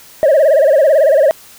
sine tone with vibrato, 587.3 Hz, D5, in tune, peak -4 dBFS, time 0.23-1.31 s, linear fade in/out 0 ms, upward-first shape sine, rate 18 Hz, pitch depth 170 cents each way, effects tanh soft clip ceiling -5 dBFS + white hiss -40 dBFS RMS until 1.58 s

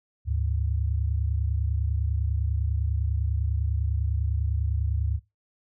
sine tone pair together, 72.4 / 102.39 Hz, D2 / G#2, -24 / -24 cents, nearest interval tritone, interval 600 cents, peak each -25 / -28 dBFS, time 0.25-5.2 s, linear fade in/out 50 ms, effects noise-tail reverb RT60 0.2 s tail -18 dB re dry

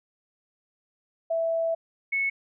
sine tone pair in turn, 659.3 / 2202 Hz, E5 / C#7, 0 / -12 cents, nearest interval octave + major sixth, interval 2088 cents, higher second, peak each -23 dBFS, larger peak neither, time 1.3-1.75 / 2.12-2.3 s, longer first, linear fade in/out 10 ms, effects none

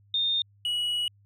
sine / triangle tone pair in turn, 3648 / 2920 Hz, A#7 / F#7, -38 / -24 cents, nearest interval major third, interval 386 cents, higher first, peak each -23 / -24 dBFS, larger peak first, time 0.14-0.42 / 0.65-1.08 s, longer second, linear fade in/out 2 ms, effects added 101 Hz sine -57 dBFS peak until 1.25 s

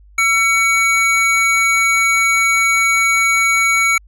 square tone pair together, 1345 / 2250 Hz, E6 / C#7, +34 / +25 cents, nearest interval major sixth, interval 891 cents, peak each -19 / -13 dBFS, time 0.18-3.98 s, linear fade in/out 5 ms, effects added 50 Hz sine -42 dBFS peak until 4.07 s + low-pass 11000 Hz 12 dB/octave

